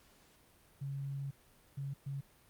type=tone bursts at uneven times; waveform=sine; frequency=138.59 Hz; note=C#3; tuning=in tune; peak=-37 dBFS; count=3; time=0.81-1.31 / 1.77-1.94 / 2.06-2.21 s; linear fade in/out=10 ms; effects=pink hiss -65 dBFS RMS until 2.49 s + Opus 48 kbps